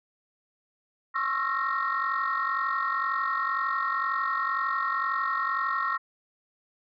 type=tone cluster; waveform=sine; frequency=1073 / 1115 / 1312 / 1363 / 1860 Hz; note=C6 / C#6 / E6 / F6 / A#6; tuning=+43 / +10 / -9 / -43 / -4 cents; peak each=-31 dBFS; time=1.14-5.98 s; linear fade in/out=20 ms; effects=tanh soft clip ceiling -18 dBFS